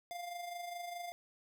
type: tone with amplitude modulation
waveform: square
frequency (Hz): 700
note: F5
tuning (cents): +4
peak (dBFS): -40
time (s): 0.11-1.12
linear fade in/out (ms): 0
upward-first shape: sine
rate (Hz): 24.8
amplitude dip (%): 50
effects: 12-bit